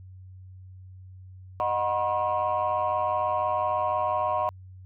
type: tone cluster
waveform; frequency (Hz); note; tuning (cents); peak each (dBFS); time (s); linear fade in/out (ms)
sine; 617 / 733 / 969 / 1075; D#5 / F#5 / B5 / C6; -15 / -16 / -33 / +47; -28; 1.6-4.49; 0
effects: tanh soft clip ceiling -17 dBFS + added 93 Hz sine -43 dBFS peak until 4.85 s